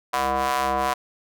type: ring-modulated tone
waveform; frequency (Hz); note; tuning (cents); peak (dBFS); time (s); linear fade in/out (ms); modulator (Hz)
sawtooth; 133.2; C3; +31; -14; 0.13-0.94; 10; 867
effects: none